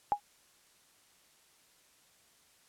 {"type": "tone with exponential decay", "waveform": "sine", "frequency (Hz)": 822, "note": "G#5", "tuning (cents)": -18, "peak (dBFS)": -20, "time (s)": [0.12, 0.2], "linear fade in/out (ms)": 0, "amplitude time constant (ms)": 16, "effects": ["white hiss -65 dBFS RMS until 2.68 s", "low-pass 11000 Hz 12 dB/octave"]}